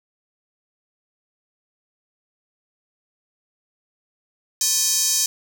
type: tone with high-pass filter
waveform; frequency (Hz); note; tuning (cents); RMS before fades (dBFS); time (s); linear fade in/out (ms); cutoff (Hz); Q
square; 350.8; F4; +8; -20; 4.61-5.26; 2; 6000; 2.7
effects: none